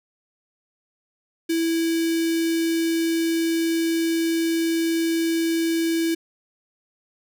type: tone with notch filter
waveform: square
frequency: 329.6 Hz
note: E4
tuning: in tune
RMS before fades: -22 dBFS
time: 1.49-6.15 s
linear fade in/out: 10 ms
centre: 970 Hz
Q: 0.84
effects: none